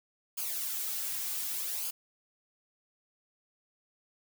blue noise with flanger, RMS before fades -35 dBFS, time 0.37-1.91 s, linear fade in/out 10 ms, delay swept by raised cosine 0.52 to 3.42 ms, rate 0.66 Hz, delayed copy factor -0.65, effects none

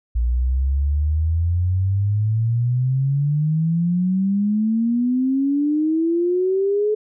sine exponential sweep, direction up, 57.7 to 430 Hz, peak -16 dBFS, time 0.15-6.95 s, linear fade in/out 10 ms, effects none

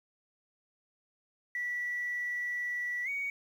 sine tone with pitch glide, 1953 to 2243 Hz, B6 to C#7, -20 to +20 cents, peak -31 dBFS, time 1.55-3.3 s, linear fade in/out 2 ms, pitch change +240 cents, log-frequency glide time 3.04-3.09 s, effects tanh soft clip ceiling -27 dBFS + 10-bit

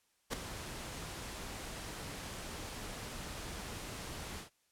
pink noise with ADSR envelope, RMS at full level -34 dBFS, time 0.3-4.5 s, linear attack 32 ms, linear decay 6 ms, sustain -10 dB, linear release 120 ms, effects white hiss -75 dBFS RMS until 4.71 s + low-pass 11000 Hz 12 dB/octave

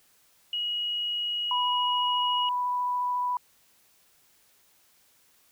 sine tone, 2900 Hz, F#7, 35 cents flat, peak -27 dBFS, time 0.53-2.49 s, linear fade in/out 2 ms
sine tone with vibrato, 987.8 Hz, B5, in tune, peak -25 dBFS, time 1.51-3.37 s, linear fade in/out 2 ms, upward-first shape triangle, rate 14 Hz, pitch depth 8 cents each way
effects white hiss -63 dBFS RMS until 5.51 s

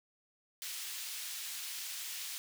pink high-pass noise, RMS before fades -42 dBFS, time 0.62-2.38 s, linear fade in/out 0 ms, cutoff 2900 Hz, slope 12 dB/octave, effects none

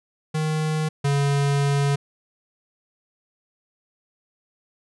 square tone pair in turn, 155.56 / 141.26 Hz, D#3 / C#3, 0 / +33 cents, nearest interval major second, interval 167 cents, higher first, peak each -22 / -19 dBFS, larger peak second, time 0.34-0.89 / 1.04-1.96 s, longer second, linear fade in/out 10 ms, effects resampled to 24000 Hz

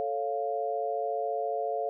sine chord, A augmented, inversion none, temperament equal, 440 / 554.4 / 698.5 Hz, A4 / C#5 / E#5, 0 / 0 / 0 cents, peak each -33 / -34 / -31 dBFS, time 0-1.89 s, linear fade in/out 0 ms, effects none

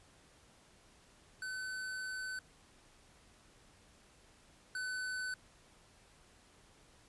square tone pair in turn, 1517 / 1508.5 Hz, F#6 / F#6, +43 / +33 cents, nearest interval unison, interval 10 cents, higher first, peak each -40 / -38 dBFS, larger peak second, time 1.42-2.39 / 4.75-5.34 s, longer first, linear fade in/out 2 ms, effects pink hiss -64 dBFS RMS until 7.08 s + resampled to 24000 Hz

